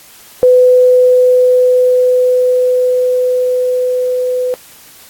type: tone with level ramp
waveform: sine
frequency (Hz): 502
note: B4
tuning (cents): +28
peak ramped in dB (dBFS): -3 to -12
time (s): 0.43-4.54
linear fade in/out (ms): 0
effects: white hiss -39 dBFS RMS until 5.09 s + AAC 64 kbps